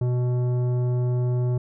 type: tone with tanh clipping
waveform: sine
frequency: 123.8 Hz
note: B2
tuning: 5 cents sharp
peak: -22 dBFS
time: 0.01-1.58 s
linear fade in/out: 5 ms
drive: 12 dB
effects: none